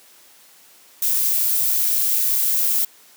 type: noise with amplitude modulation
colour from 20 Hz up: violet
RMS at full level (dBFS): -18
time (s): 1.02-2.85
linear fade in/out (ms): 5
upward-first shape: sine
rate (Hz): 118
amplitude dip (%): 25
effects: white hiss -50 dBFS RMS until 3.16 s + high-pass 200 Hz 12 dB/octave